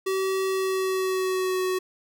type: tone with pitch glide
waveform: square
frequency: 382.1 to 371.2 Hz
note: G4 to F#4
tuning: -44 to +6 cents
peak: -24 dBFS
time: 0.06-1.79 s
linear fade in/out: 10 ms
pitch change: -50 cents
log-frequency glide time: 0.45-1.63 s
effects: none